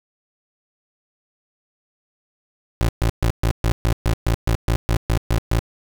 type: tone bursts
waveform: 25% pulse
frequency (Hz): 56.9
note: A#1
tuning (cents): -41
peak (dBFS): -12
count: 14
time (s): 2.81-5.592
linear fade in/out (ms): 0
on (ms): 78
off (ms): 130
effects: none